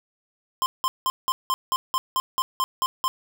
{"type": "tone bursts", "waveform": "square", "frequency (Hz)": 1046.5, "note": "C6", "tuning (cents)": 0, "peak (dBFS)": -21, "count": 12, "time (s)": [0.62, 3.08], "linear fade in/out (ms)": 0, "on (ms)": 40, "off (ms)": 180, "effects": []}